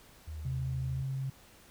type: tone with vibrato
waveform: sine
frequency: 77.4 Hz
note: D#2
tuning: 9 cents flat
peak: -38 dBFS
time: 0.27-1.03 s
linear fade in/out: 10 ms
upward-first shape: sine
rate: 5 Hz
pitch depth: 18 cents each way
type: tone with pitch glide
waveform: sine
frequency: 130.81 to 133.79 Hz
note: C3 to C3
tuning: 0 to +39 cents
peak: -32 dBFS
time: 0.45-1.3 s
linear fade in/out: 5 ms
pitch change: +39 cents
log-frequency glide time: 0.91-1.03 s
effects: pink hiss -58 dBFS RMS until 1.7 s